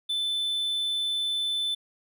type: tone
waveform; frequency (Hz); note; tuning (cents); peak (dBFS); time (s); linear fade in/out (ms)
triangle; 3520; A7; 0; -24; 0.09-1.75; 10
effects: none